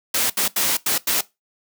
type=noise bursts at uneven times; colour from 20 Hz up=white; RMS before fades=-20 dBFS; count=5; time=0.14-0.3 / 0.37-0.48 / 0.56-0.77 / 0.86-0.98 / 1.07-1.21 s; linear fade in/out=5 ms; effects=noise-tail reverb RT60 0.2 s tail -19 dB re dry + high-pass 150 Hz 12 dB/octave